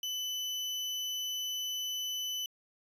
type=tone; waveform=35% pulse; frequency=3000 Hz; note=F#7; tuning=23 cents sharp; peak=-32 dBFS; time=0.03-2.46 s; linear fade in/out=2 ms; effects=resampled to 32000 Hz